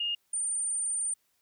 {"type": "tone pair in turn", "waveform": "sine", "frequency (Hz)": [2839, 9013], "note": ["F7", "C#9"], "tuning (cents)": [28, 28], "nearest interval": "octave + minor sixth", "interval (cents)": 2000, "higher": "second", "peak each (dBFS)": -28, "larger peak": "neither", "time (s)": [[0, 0.15], [0.33, 1.14]], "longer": "second", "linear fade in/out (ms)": 5, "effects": ["white hiss -73 dBFS RMS until 1.41 s"]}